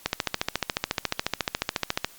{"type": "click train", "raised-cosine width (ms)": 0.2, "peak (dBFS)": -6, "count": 29, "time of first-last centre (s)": [0.06, 2.046], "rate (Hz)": 14.1, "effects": ["white hiss -51 dBFS RMS until 2.18 s", "Opus 48 kbps"]}